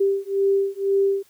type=beating tone pair; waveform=sine; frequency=392.7 / 394.7 Hz; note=G4 / G4; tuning=+3 / +12 cents; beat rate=2 Hz; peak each=-21 dBFS; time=0-1.23 s; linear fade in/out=10 ms; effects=white hiss -58 dBFS RMS until 1.29 s